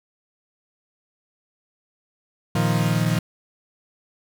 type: chord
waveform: 40% pulse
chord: Bb suspended fourth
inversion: none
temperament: equal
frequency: 116.54 / 155.56 / 174.61 Hz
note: Bb2 / Eb3 / F3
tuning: 0 / 0 / 0 cents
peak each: -22 / -22 / -22 dBFS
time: 2.55-3.19 s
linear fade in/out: 5 ms
effects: none